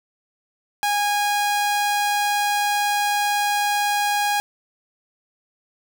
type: tone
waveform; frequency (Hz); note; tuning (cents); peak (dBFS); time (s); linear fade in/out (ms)
sawtooth; 822; G#5; -18; -15; 0.83-4.4; 0
effects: none